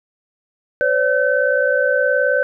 sine tone cluster, 512 / 571 / 1529 Hz, C5 / D5 / G6, -38 / -49 / -44 cents, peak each -18 dBFS, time 0.81-2.43 s, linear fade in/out 0 ms, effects none

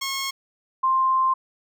10% pulse / sine tone pair in turn, 1086 / 1049.6 Hz, C#6 / C6, -36 / +5 cents, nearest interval minor second, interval 59 cents, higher first, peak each -17 dBFS, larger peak neither, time 0.01-0.31 / 0.83-1.34 s, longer second, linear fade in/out 10 ms, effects none

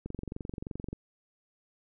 click train, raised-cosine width 3 ms, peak -24 dBFS, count 21, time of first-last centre 0.06-0.93 s, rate 23 Hz, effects none

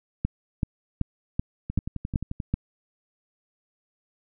two click trains, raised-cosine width 5 ms, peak -18 / -11 dBFS, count 9 / 7, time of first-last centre 1.7-2.402 / 0.25-2.54 s, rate 11.4 / 2.62 Hz, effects none

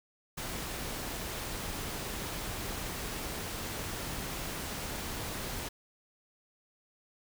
pink noise, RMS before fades -38 dBFS, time 0.37-5.69 s, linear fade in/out 10 ms, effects none

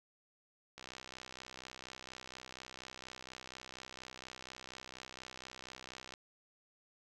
click train, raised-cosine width 0.2 ms, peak -30 dBFS, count 345, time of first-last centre 0.78-6.138 s, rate 64.2 Hz, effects none

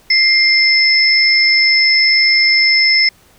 sine tone pair together, 2093 / 5254 Hz, C7 / E8, 0 / -7 cents, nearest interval octave + major third, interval 1593 cents, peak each -11 dBFS, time 0.1-3.09 s, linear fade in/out 5 ms, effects pink hiss -49 dBFS RMS until 3.38 s

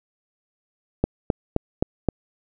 click train, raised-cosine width 2 ms, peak -5 dBFS, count 5, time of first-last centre 1.04-2.087 s, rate 3.82 Hz, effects none

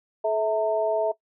sine tone cluster, 431.3 / 652 / 910 Hz, A4 / E5 / A#5, -35 / -19 / -42 cents, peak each -27 / -22 / -30 dBFS, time 0.24-1.12 s, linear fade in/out 10 ms, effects noise-tail reverb RT60 0.1 s tail -19 dB re dry

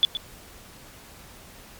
sine tone with echo, 3459 Hz, A7, 30 cents flat, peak -13 dBFS, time 0.03-0.05 s, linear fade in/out 0 ms, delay 120 ms, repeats 1, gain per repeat -12 dB, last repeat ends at 0.17 s, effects pink hiss -47 dBFS RMS until 1.79 s + MP3 96 kbps

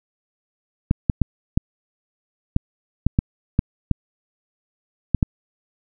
clicks, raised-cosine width 5 ms, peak -3 dBFS, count 11, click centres 0.911 / 1.098 / 1.217 / 1.575 / 2.564 / 3.066 / 3.189 / 3.591 / 3.913 / 5.147 / 5.228 s, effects none

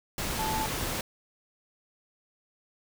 sine tone in noise, 874 Hz, A5, 12 cents flat, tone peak -30 dBFS, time 0.39-0.66 s, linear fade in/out 2 ms, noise pink, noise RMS -32 dBFS, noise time 0.18-1.01 s, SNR -1 dB, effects none

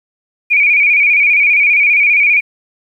sine tone with vibrato, 2349 Hz, D7, in tune, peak -7 dBFS, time 0.5-2.41 s, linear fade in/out 20 ms, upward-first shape square, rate 15 Hz, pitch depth 57 cents each way, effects 8-bit

